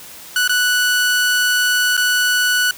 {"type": "tone with dropouts", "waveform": "sawtooth", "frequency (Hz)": 1480, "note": "F#6", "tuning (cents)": 0, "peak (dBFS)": -10, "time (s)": [0.36, 2.71], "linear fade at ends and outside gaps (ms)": 2, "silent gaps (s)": [[0.477, 0.494], [1.968, 1.976]], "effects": ["white hiss -37 dBFS RMS until 2.77 s"]}